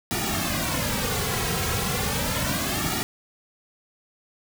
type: noise with flanger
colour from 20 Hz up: pink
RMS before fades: -26 dBFS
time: 0.11-3.03 s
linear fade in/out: 0 ms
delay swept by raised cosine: 1.9 to 3.4 ms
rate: 0.34 Hz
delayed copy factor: -0.9
effects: none